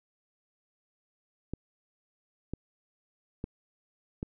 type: clicks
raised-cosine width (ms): 3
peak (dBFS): -21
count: 4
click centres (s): 1.536 / 2.536 / 3.441 / 4.229
effects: none